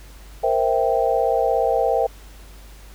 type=chord; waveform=sine; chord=C dominant seventh; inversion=third; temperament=equal; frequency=466.2 / 523.3 / 659.3 / 784 Hz; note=Bb4 / C5 / E5 / G5; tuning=0 / 0 / 0 / 0 cents; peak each=-22 dBFS; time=0.43-2.07 s; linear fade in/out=10 ms; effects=added 50 Hz sine -40 dBFS peak until 2.94 s + pink hiss -48 dBFS RMS until 2.94 s